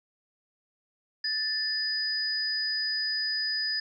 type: tone pair together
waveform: sine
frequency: 1757 / 4970 Hz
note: A6 / D#8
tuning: -3 / -3 cents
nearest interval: octave + tritone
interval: 1800 cents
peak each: -32 / -28 dBFS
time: 1.24-3.8 s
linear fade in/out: 5 ms
effects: none

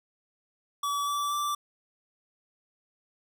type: tone with pitch steps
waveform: square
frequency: 1145 / 1157.6 / 1170.4 Hz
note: D6 / D6 / D6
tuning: -44 / -25 / -6 cents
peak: -28 dBFS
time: 0.83-1.55 s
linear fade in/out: 5 ms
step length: 240 ms
effects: none

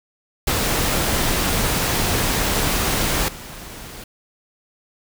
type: noise with level steps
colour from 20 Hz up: pink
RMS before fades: -20 / -36 dBFS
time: 0.47-4.04 s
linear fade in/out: 5 ms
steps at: 3.28 s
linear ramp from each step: 5 ms
effects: none

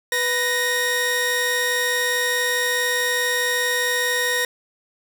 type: tone pair together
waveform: sawtooth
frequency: 494.4 / 1864.7 Hz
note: B4 / A#6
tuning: +2 / 0 cents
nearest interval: octave + major seventh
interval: 2298 cents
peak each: -21 / -17 dBFS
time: 0.12-4.45 s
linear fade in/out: 2 ms
effects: none

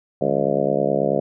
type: harmonic tone with a mistuned harmonic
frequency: 69.3 Hz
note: C#2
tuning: in tune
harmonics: 2 / 3 / 4 / 5 / 6 / 7 / 8 / 9 / 10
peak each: -29 / -27 / -28 / -29 / -25 / -26 / -23 / -24 / -29 dBFS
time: 0.21-1.2 s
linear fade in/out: 5 ms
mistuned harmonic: 2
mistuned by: +150 cents
effects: none

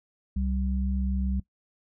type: tone pair together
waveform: sine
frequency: 65.82 / 193.5 Hz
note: C2 / G3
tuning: +11 / -22 cents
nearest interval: octave + perfect fifth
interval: 1867 cents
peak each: -26 / -30 dBFS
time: 0.36-1.4 s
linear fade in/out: 5 ms
effects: noise-tail reverb RT60 0.1 s tail -19 dB re dry

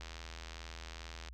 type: click train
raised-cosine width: 0.2 ms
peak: -29 dBFS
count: 106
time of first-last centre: 0.01-1.286 s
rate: 82.3 Hz
effects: added 60 Hz sine -47 dBFS peak until 1.33 s

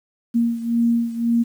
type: beating tone pair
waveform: sine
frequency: 233.1 / 235 Hz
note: A#3 / A#3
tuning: 0 / +14 cents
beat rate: 1.9 Hz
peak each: -18 / -22 dBFS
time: 0.34-1.44 s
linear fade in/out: 20 ms
effects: 8-bit

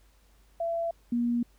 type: tone pair in turn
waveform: sine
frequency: 672 / 238.4 Hz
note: E5 / A#3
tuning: +33 / +39 cents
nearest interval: octave + tritone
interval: 1794 cents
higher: first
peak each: -27 / -24 dBFS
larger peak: second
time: 0.6-0.91 / 1.12-1.43 s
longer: neither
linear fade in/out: 5 ms
effects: added 50 Hz sine -59 dBFS peak until 1.58 s + pink hiss -66 dBFS RMS until 1.58 s

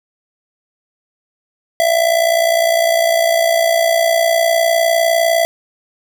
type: tone with amplitude modulation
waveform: square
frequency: 667 Hz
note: E5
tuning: 20 cents sharp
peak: -9 dBFS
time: 1.8-5.45 s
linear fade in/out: 0 ms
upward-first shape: sine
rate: 59.8 Hz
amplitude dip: 65%
effects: none

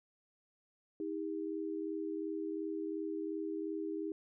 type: tone pair together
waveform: sine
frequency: 318.5 / 401.3 Hz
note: D#4 / G4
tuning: +41 / +41 cents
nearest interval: major third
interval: 400 cents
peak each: -38 / -40 dBFS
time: 1-4.12 s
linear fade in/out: 2 ms
effects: none

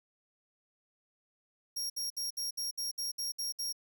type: tone bursts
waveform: sawtooth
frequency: 5588 Hz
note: F8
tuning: in tune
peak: -31 dBFS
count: 10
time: 1.76-3.727 s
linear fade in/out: 10 ms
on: 140 ms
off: 63 ms
effects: none

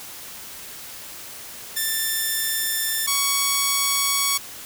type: tone pair in turn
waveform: 5% pulse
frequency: 1778 / 1117.5 Hz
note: A6 / C#6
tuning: +18 / +14 cents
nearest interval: minor sixth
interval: 804 cents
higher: first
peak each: -11 / -7 dBFS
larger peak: second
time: 1.76-3.07 / 3.07-4.38 s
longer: neither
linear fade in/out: 10 ms
effects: white hiss -38 dBFS RMS until 4.65 s

